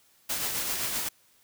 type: noise with tremolo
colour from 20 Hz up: white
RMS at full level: -29 dBFS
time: 0.29-1.09 s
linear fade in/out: 10 ms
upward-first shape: triangle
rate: 7.7 Hz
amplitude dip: 40%
effects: white hiss -63 dBFS RMS until 1.43 s